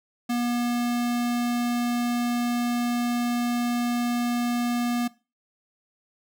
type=tone; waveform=square; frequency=240.6 Hz; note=B3; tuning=45 cents flat; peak=-24 dBFS; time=0.29-5.08 s; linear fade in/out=10 ms; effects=noise-tail reverb RT60 0.3 s tail -20 dB re dry